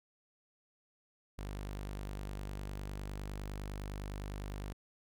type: tone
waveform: sawtooth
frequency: 49.84 Hz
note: G1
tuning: 29 cents sharp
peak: -36 dBFS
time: 1.38-4.73 s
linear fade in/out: 10 ms
effects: none